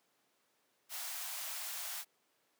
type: high-pass noise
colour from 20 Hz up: white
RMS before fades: -42 dBFS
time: 0.89-2.05 s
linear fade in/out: 50 ms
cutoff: 610 Hz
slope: 96 dB/octave
effects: pink hiss -75 dBFS RMS until 2.59 s + high-pass 300 Hz 12 dB/octave